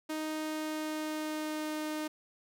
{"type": "tone with pitch glide", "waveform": "sawtooth", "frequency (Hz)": [311.1, 307.2], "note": ["D#4", "D#4"], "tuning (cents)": [0, -22], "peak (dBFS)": -30, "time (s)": [0.09, 2.08], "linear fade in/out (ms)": 10, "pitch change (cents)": -22, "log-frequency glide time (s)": [0.25, 1.75], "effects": []}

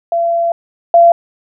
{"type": "tone pair in turn", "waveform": "sine", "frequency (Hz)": [679, 682.8], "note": ["F5", "F5"], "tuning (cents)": [-49, -39], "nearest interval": "unison", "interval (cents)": 10, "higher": "second", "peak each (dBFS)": [-11, -3], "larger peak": "second", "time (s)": [[0.12, 0.52], [0.94, 1.12]], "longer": "first", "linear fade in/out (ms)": 2, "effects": []}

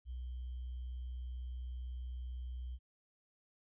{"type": "tone with sample-and-hold", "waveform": "sine", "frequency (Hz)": 62.1, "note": "B1", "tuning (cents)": 10, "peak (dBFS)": -40, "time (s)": [0.05, 2.79], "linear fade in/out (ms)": 50, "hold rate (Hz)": 3150, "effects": ["resampled to 8000 Hz"]}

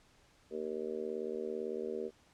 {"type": "harmonic tone", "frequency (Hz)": 77.9, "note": "D#2", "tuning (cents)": 3, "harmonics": [3, 4, 5, 6, 7, 8], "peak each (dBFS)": [-45, -50, -39, -40, -49, -51], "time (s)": [0.5, 2.11], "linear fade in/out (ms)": 50, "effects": ["pink hiss -66 dBFS RMS until 2.33 s", "low-pass 8000 Hz 12 dB/octave"]}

